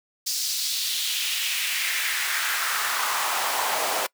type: noise with high-pass filter sweep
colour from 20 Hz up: pink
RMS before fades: -26 dBFS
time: 0.26-4.07 s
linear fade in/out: 10 ms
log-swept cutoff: 5200 to 620 Hz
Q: 2.2
effects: noise-tail reverb RT60 0.1 s tail -23 dB re dry